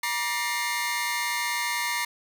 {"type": "tone cluster", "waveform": "sawtooth", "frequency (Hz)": [956, 1172, 1803, 2120], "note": ["A#5", "D6", "A6", "C7"], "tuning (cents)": [43, -4, 42, 22], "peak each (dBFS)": [-27, -32, -30, -26], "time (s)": [0.03, 2.05], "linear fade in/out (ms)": 5, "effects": []}